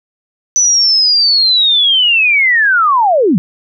sine linear sweep, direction down, 6030 to 152.4 Hz, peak -7 dBFS, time 0.56-3.38 s, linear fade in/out 0 ms, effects none

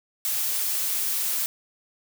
blue noise, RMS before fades -26 dBFS, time 0.25-1.46 s, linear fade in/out 0 ms, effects none

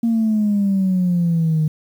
sine exponential sweep, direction down, 233.1 to 153.2 Hz, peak -13 dBFS, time 0.03-1.68 s, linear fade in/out 5 ms, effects tanh soft clip ceiling -11 dBFS + 8-bit

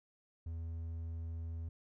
triangle tone, 82.41 Hz, E2, in tune, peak -37 dBFS, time 0.46-1.69 s, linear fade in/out 5 ms, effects none

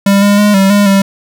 square tone with pitch steps, 198.6 / 203.1 / 207.2 / 193.9 / 203.8 / 196 Hz, G3 / G#3 / G#3 / G3 / G#3 / G3, +23 / -38 / -4 / -19 / -32 / 0 cents, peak -6 dBFS, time 0.06-1.02 s, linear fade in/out 5 ms, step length 160 ms, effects none

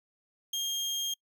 30% pulse tone, 3221 Hz, G7, 46 cents sharp, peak -27 dBFS, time 0.53-1.14 s, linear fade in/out 5 ms, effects noise-tail reverb RT60 0.1 s tail -26 dB re dry

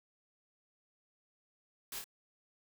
white noise with echo, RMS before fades -43 dBFS, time 1.92-1.99 s, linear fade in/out 2 ms, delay 26 ms, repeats 2, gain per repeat -3 dB, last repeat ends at 2.042 s, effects none

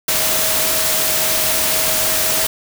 sine tone in noise, 636 Hz, D#5, 38 cents sharp, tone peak -27 dBFS, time 0.08-2.47 s, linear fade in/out 5 ms, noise white, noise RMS -17 dBFS, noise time 0.08-2.47 s, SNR -13 dB, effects none

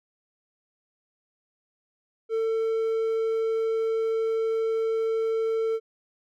triangle tone, 447.9 Hz, A4, 31 cents sharp, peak -21 dBFS, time 2.29-5.8 s, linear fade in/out 50 ms, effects none

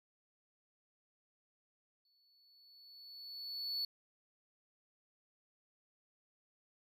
triangle tone with exponential growth, 4435 Hz, C#8, in tune, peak -33 dBFS, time 2.05-3.85 s, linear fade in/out 2 ms, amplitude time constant 390 ms, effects none

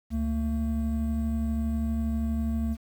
triangle tone pair together, 71 / 225.4 Hz, C#2 / A3, +42 / +42 cents, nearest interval octave + minor sixth, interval 2000 cents, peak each -26 dBFS, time 0.1-2.77 s, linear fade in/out 50 ms, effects 9-bit

